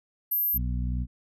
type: tone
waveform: sine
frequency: 12960 Hz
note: G#9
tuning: 43 cents flat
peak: -23 dBFS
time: 0.31-0.58 s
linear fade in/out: 10 ms
type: harmonic tone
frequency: 61.4 Hz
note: B1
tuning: 9 cents flat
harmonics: 1 / 2 / 3 / 4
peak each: -27 / -33 / -37 / -39 dBFS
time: 0.53-1.07 s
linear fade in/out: 50 ms
effects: none